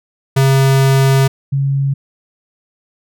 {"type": "tone pair in turn", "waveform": ["square", "sine"], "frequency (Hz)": [135, 138], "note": ["C#3", "C#3"], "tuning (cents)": [-45, -7], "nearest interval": "unison", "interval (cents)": 38, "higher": "second", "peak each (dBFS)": [-9, -12], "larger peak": "first", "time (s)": [[0.36, 1.28], [1.52, 1.94]], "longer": "first", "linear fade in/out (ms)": 10, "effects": []}